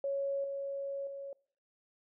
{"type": "tone with level steps", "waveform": "sine", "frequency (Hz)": 554.4, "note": "C#5", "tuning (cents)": 0, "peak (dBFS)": [-31, -35, -40], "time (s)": [0.04, 1.33], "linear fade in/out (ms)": 2, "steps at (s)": [0.44, 1.07], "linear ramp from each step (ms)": 2, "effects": ["noise-tail reverb RT60 0.6 s tail -24 dB re dry"]}